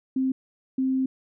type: tone bursts at uneven times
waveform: sine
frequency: 262.5 Hz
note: C4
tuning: 6 cents sharp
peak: -21 dBFS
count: 2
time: 0.16-0.32 / 0.78-1.06 s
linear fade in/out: 5 ms
effects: none